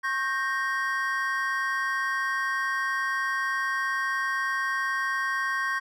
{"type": "chord", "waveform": "triangle", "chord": "G diminished", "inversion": "second", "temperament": "equal with one note detuned", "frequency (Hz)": [1087.8, 1568, 1864.7], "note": ["Db6", "G6", "Bb6"], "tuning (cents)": [-33, 0, 0], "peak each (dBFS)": -28, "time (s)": [0.03, 5.8], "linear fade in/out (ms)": 20, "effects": []}